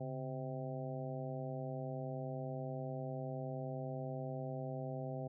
harmonic tone with a mistuned harmonic, 130 Hz, C3, 11 cents flat, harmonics 1 / 2 / 3 / 4 / 5 / 6, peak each -42 / -48 / -50 / -47 / -47 / -51 dBFS, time 0-5.28 s, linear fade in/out 10 ms, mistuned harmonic 1, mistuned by +120 cents, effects none

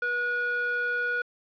square tone with band-pass filter, 484.5 Hz, B4, 33 cents flat, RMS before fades -28 dBFS, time 0.02-1.22 s, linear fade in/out 5 ms, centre 1300 Hz, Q 6.5, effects resampled to 11025 Hz + 9-bit

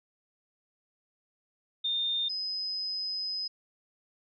sine tone pair in turn, 3630 / 5045 Hz, A#7 / D#8, -47 / +23 cents, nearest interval tritone, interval 570 cents, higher second, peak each -27 / -31 dBFS, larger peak first, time 1.84-2.29 / 2.29-3.48 s, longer second, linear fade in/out 10 ms, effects none

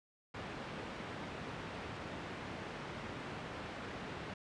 pink band-pass noise, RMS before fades -45 dBFS, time 0.34-4.34 s, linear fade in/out 5 ms, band 100 to 2600 Hz, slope 12 dB/octave, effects resampled to 22050 Hz

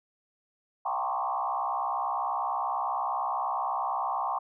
sine tone with frequency modulation, 932.3 Hz, A#5, in tune, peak -27 dBFS, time 0.85-4.39 s, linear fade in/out 10 ms, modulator 64.3 Hz, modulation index 3.4, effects none

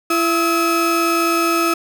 35% pulse tone pair together, 336.3 / 1286.3 Hz, E4 / E6, +35 / -43 cents, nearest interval octave + major seventh, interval 2322 cents, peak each -16 dBFS, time 0.1-1.74 s, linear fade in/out 5 ms, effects none

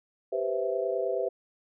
sine chord, C major seventh, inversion second, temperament equal, 392 / 493.9 / 523.3 / 659.3 Hz, G4 / B4 / C5 / E5, 0 / 0 / 0 / 0 cents, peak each -32 dBFS, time 0.32-1.29 s, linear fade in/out 10 ms, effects none

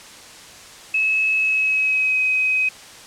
sine tone with pitch glide, 2584 to 2525 Hz, E7 to D#7, -35 to +25 cents, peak -16 dBFS, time 0.94-2.69 s, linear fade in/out 5 ms, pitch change -40 cents, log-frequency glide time 1.38-2.22 s, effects white hiss -41 dBFS RMS until 3.06 s + low-pass 8000 Hz 12 dB/octave

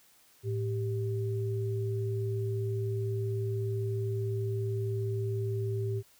sine tone pair together, 110 / 391.5 Hz, A2 / G4, 0 / -2 cents, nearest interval octave + minor seventh, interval 2198 cents, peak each -30 / -35 dBFS, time 0.43-6.03 s, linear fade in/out 50 ms, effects white hiss -62 dBFS RMS until 6.19 s

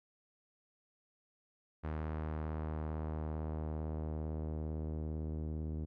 sawtooth tone with low-pass filter sweep, 77.78 Hz, D#2, in tune, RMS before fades -39 dBFS, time 1.83-5.86 s, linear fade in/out 20 ms, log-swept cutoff 1600 to 330 Hz, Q 1, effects none

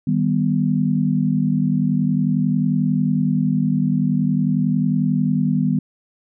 sine chord, Eb augmented, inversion none, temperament equal, 155.56 / 196 / 246.9 Hz, Eb3 / G3 / B3, 0 / 0 / 0 cents, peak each -20 dBFS, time 0.07-5.79 s, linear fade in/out 5 ms, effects none

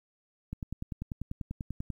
click train, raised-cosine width 5 ms, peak -23 dBFS, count 15, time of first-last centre 0.53-1.903 s, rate 10.2 Hz, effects 10-bit

